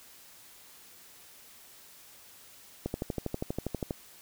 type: click train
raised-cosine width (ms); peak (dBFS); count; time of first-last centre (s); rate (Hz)
2; -18; 14; 2.86-3.908; 12.4
effects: white hiss -54 dBFS RMS until 4.21 s